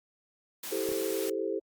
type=high-pass noise; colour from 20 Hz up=white; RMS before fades=-39 dBFS; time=0.63-1.3 s; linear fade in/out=5 ms; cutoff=170 Hz; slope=48 dB/octave
type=chord; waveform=sine; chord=A minor seventh; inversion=second; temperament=equal; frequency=329.6 / 392 / 440 / 523.3 Hz; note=E4 / G4 / A4 / C5; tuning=0 / 0 / 0 / 0 cents; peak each=-36 / -33 / -34 / -37 dBFS; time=0.71-1.6 s; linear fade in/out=20 ms
type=clicks; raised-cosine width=2 ms; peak=-32 dBFS; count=2; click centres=0.89 / 0.918 s
effects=Opus 48 kbps